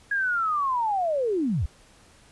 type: linear sweep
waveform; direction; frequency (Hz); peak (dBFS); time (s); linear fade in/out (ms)
sine; down; 1661.2 to 55; -22; 0.11-1.66; 5
effects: pink hiss -55 dBFS RMS until 2.31 s + resampled to 24000 Hz